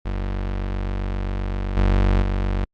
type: tone with level steps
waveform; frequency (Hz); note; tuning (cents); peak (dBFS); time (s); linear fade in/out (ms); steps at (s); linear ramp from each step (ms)
35% pulse; 47.66; G1; -48; -21 / -13 / -18; 0.05-2.65; 10; 1.76 / 2.21; 20
effects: low-pass 3000 Hz 12 dB/octave + Opus 48 kbps